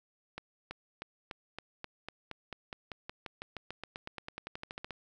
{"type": "accelerating click train", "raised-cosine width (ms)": 0.3, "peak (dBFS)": -24, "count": 29, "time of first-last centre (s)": [0.38, 4.907], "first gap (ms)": 330, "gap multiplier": 0.94, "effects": []}